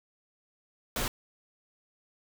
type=noise; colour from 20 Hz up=pink; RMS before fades=-31 dBFS; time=0.96-1.08 s; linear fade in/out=2 ms; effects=none